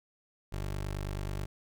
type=tone; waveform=20% pulse; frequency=49.28 Hz; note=G1; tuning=10 cents sharp; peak=-29 dBFS; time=0.52-1.46 s; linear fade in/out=10 ms; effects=none